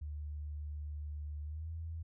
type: tone with pitch glide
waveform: sine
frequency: 74.4 to 81.6 Hz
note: D2 to E2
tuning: +23 to -17 cents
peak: -39 dBFS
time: 0.01-2.03 s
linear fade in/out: 10 ms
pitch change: +160 cents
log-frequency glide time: 1.45-1.7 s
effects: none